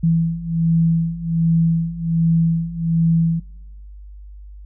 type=beating tone pair; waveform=sine; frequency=164.5 / 165.8 Hz; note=E3 / E3; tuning=-3 / +10 cents; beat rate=1.3 Hz; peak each=-20 / -17 dBFS; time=0.03-3.4 s; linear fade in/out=10 ms; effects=noise-tail reverb RT60 0.7 s tail -20 dB re dry + added 50 Hz sine -35 dBFS peak until 4.65 s